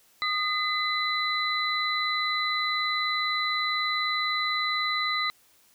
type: tone cluster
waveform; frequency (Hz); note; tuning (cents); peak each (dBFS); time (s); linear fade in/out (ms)
sine; 1232 / 2031 / 3991; D#6 / B6 / B7; -17 / +48 / +17; -29; 0.22-5.3; 0
effects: white hiss -61 dBFS RMS until 5.74 s